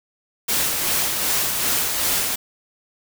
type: noise with tremolo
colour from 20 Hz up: white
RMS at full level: -20 dBFS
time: 0.48-2.36 s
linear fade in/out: 10 ms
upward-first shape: sine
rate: 2.6 Hz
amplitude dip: 35%
effects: none